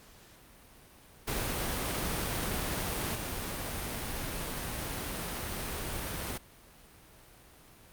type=noise with level steps; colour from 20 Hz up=pink; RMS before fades=-33 / -36 dBFS; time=1.27-6.38 s; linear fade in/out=10 ms; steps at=3.15 s; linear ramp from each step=5 ms; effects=pink hiss -56 dBFS RMS until 7.92 s + Opus 48 kbps